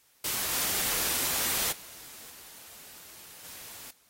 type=noise with level steps; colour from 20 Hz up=white; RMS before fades=-31 / -29 / -47 / -49 / -45 dBFS; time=0.24-3.91 s; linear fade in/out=5 ms; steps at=0.51 / 1.71 / 2.29 / 3.43 s; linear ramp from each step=20 ms; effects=white hiss -64 dBFS RMS until 4.09 s + AAC 48 kbps